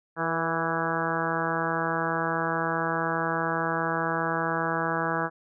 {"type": "harmonic tone with a mistuned harmonic", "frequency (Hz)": 164.81, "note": "E3", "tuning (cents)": 0, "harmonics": [1, 2, 3, 4, 5, 6, 7, 8, 9, 10], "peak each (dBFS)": [-34, -34, -34, -34, -34, -34, -34, -34, -34, -34], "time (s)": [0.16, 5.3], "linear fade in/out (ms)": 50, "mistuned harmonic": 3, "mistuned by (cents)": -27, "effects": []}